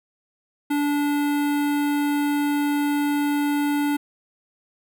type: tone with notch filter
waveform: square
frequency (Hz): 290.3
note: D4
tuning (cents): -20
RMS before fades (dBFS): -22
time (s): 0.7-3.97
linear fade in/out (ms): 10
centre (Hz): 5600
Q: 1
effects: none